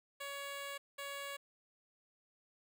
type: tone bursts at uneven times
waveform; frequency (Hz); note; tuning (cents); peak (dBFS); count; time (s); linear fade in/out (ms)
10% pulse; 561; C#5; +21; -34; 2; 0.2-0.78 / 0.98-1.37; 10
effects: none